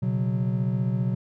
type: chord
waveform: triangle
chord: B suspended second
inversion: none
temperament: equal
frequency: 123.47 / 138.59 / 185 Hz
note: B2 / C#3 / F#3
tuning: 0 / 0 / 0 cents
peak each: -23 / -28 / -25 dBFS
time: 0.02-1.15 s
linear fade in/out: 10 ms
effects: none